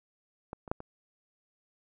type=clicks; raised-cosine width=1 ms; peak=-24 / -30 / -15 / -28 dBFS; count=4; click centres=0.531 / 0.678 / 0.715 / 0.804 s; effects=none